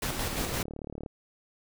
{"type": "noise with tremolo", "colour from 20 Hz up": "pink", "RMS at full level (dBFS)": -31, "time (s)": [0.02, 0.63], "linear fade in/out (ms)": 5, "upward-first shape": "square", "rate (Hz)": 5.8, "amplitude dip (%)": 35}
{"type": "click train", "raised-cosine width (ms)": 2, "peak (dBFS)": -25, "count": 28, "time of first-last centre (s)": [0.33, 1.062], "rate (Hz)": 36.9}
{"effects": []}